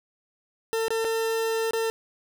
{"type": "tone with dropouts", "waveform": "40% pulse", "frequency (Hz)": 450.4, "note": "A4", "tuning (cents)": 40, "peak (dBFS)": -23, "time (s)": [0.73, 1.9], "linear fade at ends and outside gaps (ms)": 0, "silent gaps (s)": [[0.882, 0.905], [1.045, 1.049], [1.709, 1.734]], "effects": []}